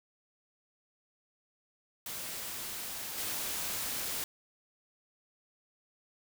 white noise with level steps, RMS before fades -40 / -36 dBFS, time 2.06-4.24 s, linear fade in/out 2 ms, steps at 3.17 s, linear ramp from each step 20 ms, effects none

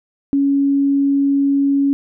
sine tone, 278.7 Hz, C#4, 9 cents sharp, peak -12 dBFS, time 0.33-1.93 s, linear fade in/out 0 ms, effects none

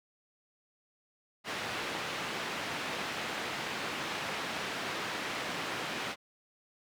white band-pass noise, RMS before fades -37 dBFS, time 1.44-6.16 s, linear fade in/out 50 ms, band 130 to 2600 Hz, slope 12 dB/octave, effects none

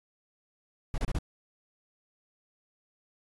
brown noise bursts, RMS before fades -29 dBFS, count 4, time 0.94-1.187 s, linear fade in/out 2 ms, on 40 ms, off 29 ms, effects AAC 32 kbps

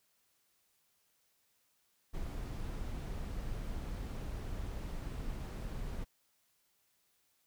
brown noise, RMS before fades -40 dBFS, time 2.13-6.05 s, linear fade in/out 20 ms, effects white hiss -75 dBFS RMS until 7.46 s

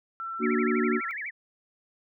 sine tone with pitch glide, 1343 to 1354.7 Hz, E6 to E6, +32 to +47 cents, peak -32 dBFS, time 0.2-1.11 s, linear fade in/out 0 ms, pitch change +15 cents, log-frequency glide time 0.69-0.91 s
sine chord, Bb augmented, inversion none, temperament equal, 233.1 / 293.7 / 370 Hz, Bb3 / D4 / F#4, 0 / 0 / 0 cents, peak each -26 / -30 / -27 dBFS, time 0.39-1.01 s, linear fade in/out 50 ms
sine tone with vibrato, 1975.5 Hz, B6, in tune, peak -32 dBFS, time 0.42-1.31 s, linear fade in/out 20 ms, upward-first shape sine, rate 12 Hz, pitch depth 290 cents each way
effects none

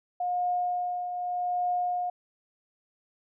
sine tone with tremolo, 716 Hz, F5, 43 cents sharp, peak -24 dBFS, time 0.2-2.1 s, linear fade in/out 5 ms, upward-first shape triangle, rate 0.83 Hz, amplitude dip 55%, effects none

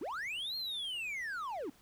triangle linear two-way sweep, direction up then down, 245.3 to 4280 to 245.3 Hz, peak -35 dBFS, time 0.01-1.7 s, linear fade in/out 5 ms, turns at 0.56 s, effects pink hiss -64 dBFS RMS until 1.81 s

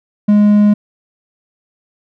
triangle tone, 207.7 Hz, G#3, in tune, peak -4 dBFS, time 0.28-0.74 s, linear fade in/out 10 ms, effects none

